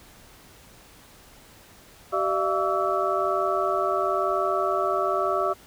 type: tone cluster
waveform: sine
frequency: 383.8 / 602 / 683 / 1140 / 1317 Hz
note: G4 / D5 / F5 / C#6 / E6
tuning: -37 / +43 / -39 / +48 / -2 cents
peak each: -28 dBFS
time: 2.12-5.54 s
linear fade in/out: 20 ms
effects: pink hiss -51 dBFS RMS until 5.66 s